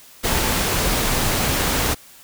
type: tone in noise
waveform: sine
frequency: 880 Hz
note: A5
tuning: in tune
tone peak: -31 dBFS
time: 0.28-0.55 s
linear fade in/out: 20 ms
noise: pink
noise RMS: -20 dBFS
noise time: 0.23-1.95 s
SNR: -14 dB
effects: white hiss -46 dBFS RMS until 2.23 s